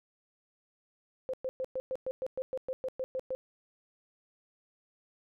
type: tone bursts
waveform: sine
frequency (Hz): 520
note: C5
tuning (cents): -11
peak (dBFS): -31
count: 14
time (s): 1.29-3.35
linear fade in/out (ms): 0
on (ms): 45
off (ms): 110
effects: none